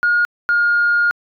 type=tone pair in turn; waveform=sine; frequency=1431 / 1421.1 Hz; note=F6 / F6; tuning=+42 / +30 cents; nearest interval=unison; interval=12 cents; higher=first; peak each=-11 dBFS; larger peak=neither; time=0.03-0.25 / 0.49-1.11 s; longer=second; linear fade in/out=0 ms; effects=tanh soft clip ceiling -8 dBFS